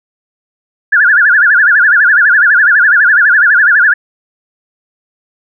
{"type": "tone with vibrato", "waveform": "sine", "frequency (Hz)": 1570, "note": "G6", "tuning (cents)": 2, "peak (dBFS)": -4, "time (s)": [0.92, 3.94], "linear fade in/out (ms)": 10, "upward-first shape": "sine", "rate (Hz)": 12, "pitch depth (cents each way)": 200, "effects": []}